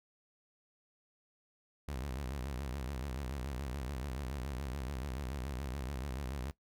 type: tone with vibrato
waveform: sawtooth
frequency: 66.6 Hz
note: C2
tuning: 31 cents sharp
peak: -34 dBFS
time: 1.88-6.51 s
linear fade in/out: 0 ms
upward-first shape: sine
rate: 7 Hz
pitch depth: 170 cents each way
effects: noise-tail reverb RT60 0.1 s tail -18 dB re dry